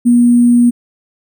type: tone with sample-and-hold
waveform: sine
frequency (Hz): 240.5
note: B3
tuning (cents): -46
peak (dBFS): -5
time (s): 0.05-0.71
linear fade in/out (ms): 20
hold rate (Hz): 8820
effects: none